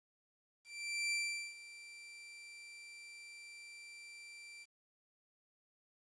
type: tone with ADSR envelope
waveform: sawtooth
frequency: 2347 Hz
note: D7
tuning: 2 cents flat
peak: -30 dBFS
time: 0.64-4.66 s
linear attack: 480 ms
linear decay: 420 ms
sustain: -18 dB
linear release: 36 ms
effects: resampled to 22050 Hz + 11-bit